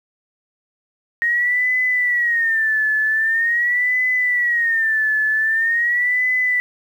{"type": "tone with vibrato", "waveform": "sine", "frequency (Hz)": 1864.7, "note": "A#6", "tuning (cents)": 0, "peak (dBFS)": -15, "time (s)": [1.22, 6.6], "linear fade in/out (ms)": 0, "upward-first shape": "sine", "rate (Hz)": 0.44, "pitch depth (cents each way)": 130, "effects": ["8-bit"]}